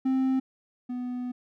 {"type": "tone pair in turn", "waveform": "triangle", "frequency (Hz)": [262.7, 248], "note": ["C4", "B3"], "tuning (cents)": [7, 7], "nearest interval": "minor second", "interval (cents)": 100, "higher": "first", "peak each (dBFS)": [-20, -28], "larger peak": "first", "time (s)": [[0.05, 0.4], [0.89, 1.32]], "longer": "second", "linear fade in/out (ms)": 10, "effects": []}